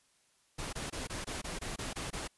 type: noise bursts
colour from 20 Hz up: pink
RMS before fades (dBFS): -39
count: 10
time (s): 0.58-2.278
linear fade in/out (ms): 10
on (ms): 150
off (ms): 22
effects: white hiss -70 dBFS RMS until 2.37 s + resampled to 24000 Hz